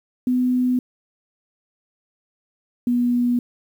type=tone pair in turn; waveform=sine; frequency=250.9 / 243.2 Hz; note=B3 / B3; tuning=+28 / -26 cents; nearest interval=minor second; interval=54 cents; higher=first; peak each=-16 dBFS; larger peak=neither; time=0.27-0.79 / 2.87-3.39 s; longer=neither; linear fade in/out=2 ms; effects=8-bit